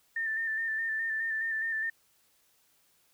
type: tone with vibrato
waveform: sine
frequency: 1791 Hz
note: A6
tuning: 30 cents sharp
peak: -29 dBFS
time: 0.16-1.9 s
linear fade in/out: 5 ms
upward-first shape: square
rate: 4.8 Hz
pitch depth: 26 cents each way
effects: white hiss -68 dBFS RMS until 3.13 s